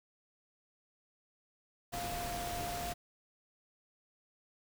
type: tone in noise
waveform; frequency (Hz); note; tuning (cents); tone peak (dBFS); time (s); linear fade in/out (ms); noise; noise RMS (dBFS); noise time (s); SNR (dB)
sine; 700; F5; +4; -39; 1.92-2.94; 20; pink; -41; 1.92-2.94; -1
effects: none